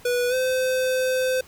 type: tone with pitch glide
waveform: square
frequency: 489.5 to 514.1 Hz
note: B4 to C5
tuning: -15 to -31 cents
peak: -21 dBFS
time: 0.05-1.41 s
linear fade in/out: 5 ms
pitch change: +84 cents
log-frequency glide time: 0.29-0.34 s
effects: pink hiss -50 dBFS RMS until 1.47 s